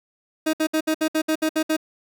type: tone bursts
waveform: 30% pulse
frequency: 314 Hz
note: D#4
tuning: 16 cents sharp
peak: -16 dBFS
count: 10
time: 0.46-1.767 s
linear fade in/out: 10 ms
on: 74 ms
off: 63 ms
effects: none